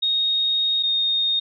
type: tone pair in turn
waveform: sine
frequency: 3729 / 3695 Hz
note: A#7 / A#7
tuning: 0 / -16 cents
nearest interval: unison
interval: 16 cents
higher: first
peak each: -18 dBFS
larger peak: neither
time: 0.02-0.83 / 0.83-1.4 s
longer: first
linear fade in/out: 10 ms
effects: none